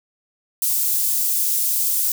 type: high-pass noise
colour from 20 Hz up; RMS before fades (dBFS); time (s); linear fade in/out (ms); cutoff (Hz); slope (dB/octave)
white; -20; 0.62-2.12; 2; 8300; 12
effects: none